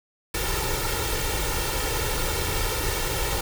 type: noise with comb filter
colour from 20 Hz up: pink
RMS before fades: -26 dBFS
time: 0.34-3.41 s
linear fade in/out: 5 ms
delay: 2.2 ms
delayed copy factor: +0.75
effects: none

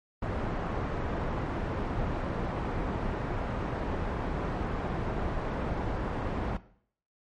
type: low-pass noise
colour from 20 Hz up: pink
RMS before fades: -32 dBFS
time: 0.22-6.57 s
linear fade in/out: 5 ms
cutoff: 1200 Hz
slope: 12 dB/octave
effects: noise-tail reverb RT60 0.6 s tail -17 dB re dry + MP3 48 kbps

